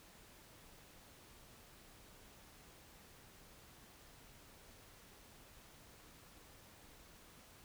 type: silence
effects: pink hiss -61 dBFS RMS until 7.64 s